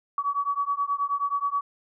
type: beating tone pair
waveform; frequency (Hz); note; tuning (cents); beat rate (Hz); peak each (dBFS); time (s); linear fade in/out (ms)
sine; 1131 / 1140.4; C#6 / C#6; +34 / +49; 9.4; -27; 0.18-1.61; 2
effects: none